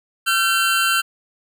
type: tone pair together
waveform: 25% pulse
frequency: 1363 / 1544.6 Hz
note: F6 / G6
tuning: -43 / -26 cents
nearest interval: major second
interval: 217 cents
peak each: -15 dBFS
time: 0.26-1.02 s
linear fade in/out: 20 ms
effects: none